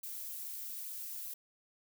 violet noise with flanger, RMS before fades -43 dBFS, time 0.03-1.34 s, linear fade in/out 5 ms, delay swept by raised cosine 0.56 to 6.06 ms, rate 2.4 Hz, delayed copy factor -0.5, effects none

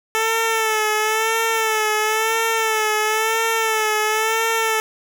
10% pulse tone with vibrato, 440 Hz, A4, in tune, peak -9 dBFS, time 0.15-4.8 s, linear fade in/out 0 ms, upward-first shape sine, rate 0.98 Hz, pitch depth 50 cents each way, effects none

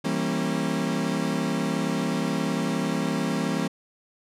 35% pulse chord, E diminished seventh, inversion none, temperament equal with one note detuned, 164.81 / 196 / 233.1 / 271.9 Hz, E3 / G3 / Bb3 / Db4, 0 / 0 / 0 / -33 cents, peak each -28 dBFS, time 0.04-3.68 s, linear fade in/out 10 ms, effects low-pass 10000 Hz 12 dB/octave

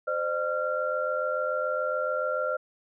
sine tone cluster, 518 / 605 / 1378 Hz, C5 / D#5 / F6, -17 / -49 / -24 cents, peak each -30 dBFS, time 0.07-2.57 s, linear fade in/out 10 ms, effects none

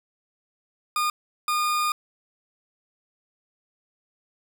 40% pulse tone bursts at uneven times, 1218 Hz, D#6, 37 cents flat, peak -21 dBFS, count 2, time 0.96-1.1 / 1.48-1.92 s, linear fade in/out 2 ms, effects none

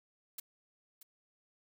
blue noise with echo, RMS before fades -42 dBFS, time 0.38-0.4 s, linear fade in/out 5 ms, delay 630 ms, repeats 1, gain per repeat -12 dB, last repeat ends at 1.03 s, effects none

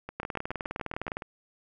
two click trains, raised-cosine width 0.5 ms, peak -22 / -17 dBFS, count 9 / 20, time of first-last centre 0.09-1.222 / 0.2-1.169 s, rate 7.07 / 19.6 Hz, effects none

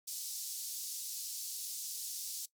pink band-pass noise, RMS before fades -42 dBFS, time 0.07-2.46 s, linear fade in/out 10 ms, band 4800 to 16000 Hz, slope 24 dB/octave, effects noise-tail reverb RT60 0.1 s tail -18 dB re dry

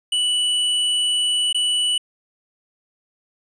square tone with dropouts, 2960 Hz, F#7, in tune, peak -18 dBFS, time 0.12-1.98 s, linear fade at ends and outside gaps 5 ms, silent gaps 1.528-1.545 s, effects resampled to 22050 Hz

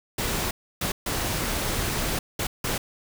pink noise bursts at uneven times, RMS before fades -27 dBFS, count 5, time 0.18-0.51 / 0.81-0.92 / 1.06-2.19 / 2.39-2.47 / 2.64-2.78 s, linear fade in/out 5 ms, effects none

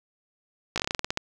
slowing click train, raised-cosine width 0.2 ms, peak -9 dBFS, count 12, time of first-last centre 0.76-1.174 s, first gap 17 ms, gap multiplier 1.15, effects none

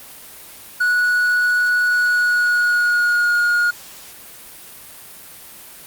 triangle tone with pitch glide, 1467 to 1432.7 Hz, F#6 to F6, -15 to +44 cents, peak -12 dBFS, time 0.8-3.71 s, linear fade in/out 10 ms, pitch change -41 cents, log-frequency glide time 1.95-3.39 s, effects white hiss -39 dBFS RMS until 5.86 s + Opus 32 kbps

